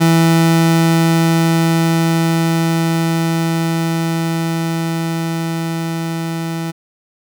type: tone with level ramp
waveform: 30% pulse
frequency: 164.81 Hz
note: E3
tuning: in tune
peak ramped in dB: -6 to -17 dBFS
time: 0-6.72 s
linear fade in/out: 20 ms
effects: none